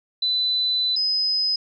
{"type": "tone pair in turn", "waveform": "sine", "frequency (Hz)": [4000, 5040], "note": ["B7", "D#8"], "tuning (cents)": [21, 21], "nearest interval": "major third", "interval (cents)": 400, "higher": "second", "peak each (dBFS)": -19, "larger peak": "neither", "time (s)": [[0.22, 0.96], [0.96, 1.56]], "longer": "first", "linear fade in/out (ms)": 5, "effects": []}